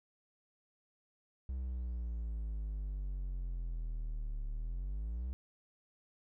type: exponential two-way sweep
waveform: triangle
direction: down then up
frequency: 65.41 to 35.87 to 65.41 Hz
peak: -34 dBFS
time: 1.49-5.33 s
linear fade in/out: 0 ms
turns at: 4.48 s
effects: none